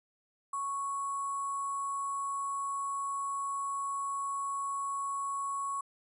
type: tone with sample-and-hold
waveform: sine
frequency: 1108.7 Hz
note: C#6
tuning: in tune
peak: -32 dBFS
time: 0.53-5.81 s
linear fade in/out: 5 ms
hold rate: 8820 Hz
effects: resampled to 32000 Hz